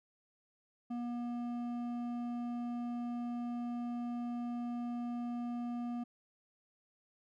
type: tone with hard clipping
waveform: triangle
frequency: 240.1 Hz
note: B3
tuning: 49 cents flat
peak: -38 dBFS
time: 0.9-6.04 s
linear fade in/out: 10 ms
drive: 12 dB
effects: none